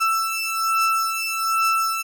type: beating tone pair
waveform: 35% pulse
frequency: 1326 / 1327.2 Hz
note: E6 / E6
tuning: +10 / +11 cents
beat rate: 1.2 Hz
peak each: -21 dBFS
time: 0-2.03 s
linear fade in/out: 20 ms
effects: none